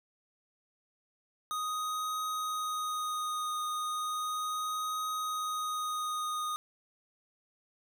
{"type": "tone with vibrato", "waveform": "square", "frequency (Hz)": 1244.5, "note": "D#6", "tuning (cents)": 0, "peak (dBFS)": -33, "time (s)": [1.51, 6.56], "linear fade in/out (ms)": 0, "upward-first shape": "triangle", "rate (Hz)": 0.35, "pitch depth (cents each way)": 15, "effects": []}